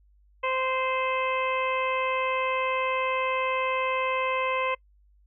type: harmonic tone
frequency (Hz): 520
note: C5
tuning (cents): -11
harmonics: 1 / 2 / 3 / 4 / 5 / 6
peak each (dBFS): -29 / -28 / -41 / -33 / -33 / -42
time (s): 0.43-4.75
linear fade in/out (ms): 10
effects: noise-tail reverb RT60 0.1 s tail -25 dB re dry + added 50 Hz sine -57 dBFS peak until 5.26 s